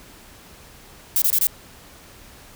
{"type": "noise bursts", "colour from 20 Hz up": "violet", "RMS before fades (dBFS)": -18, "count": 4, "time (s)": [1.16, 1.47], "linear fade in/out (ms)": 0, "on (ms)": 58, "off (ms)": 26, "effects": ["pink hiss -46 dBFS RMS until 2.55 s"]}